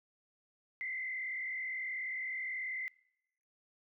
sine tone with frequency modulation, 2058 Hz, C7, 29 cents flat, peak -36 dBFS, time 0.81-2.88 s, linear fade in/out 0 ms, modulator 41.4 Hz, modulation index 1.6, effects noise-tail reverb RT60 0.9 s tail -26 dB re dry

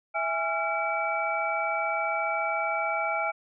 sine tone cluster, 658 / 823 / 1370 / 2297 Hz, E5 / G#5 / F6 / D7, -3 / -16 / -34 / -39 cents, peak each -31 dBFS, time 0.14-3.32 s, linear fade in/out 20 ms, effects none

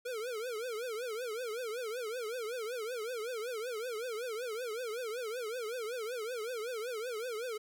square tone with vibrato, 466.2 Hz, A#4, in tune, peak -37 dBFS, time 0.05-7.58 s, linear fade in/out 10 ms, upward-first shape triangle, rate 5.3 Hz, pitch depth 200 cents each way, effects none

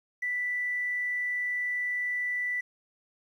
triangle tone, 1975.5 Hz, B6, in tune, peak -24 dBFS, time 0.22-2.61 s, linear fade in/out 10 ms, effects tanh soft clip ceiling -26 dBFS + 11-bit

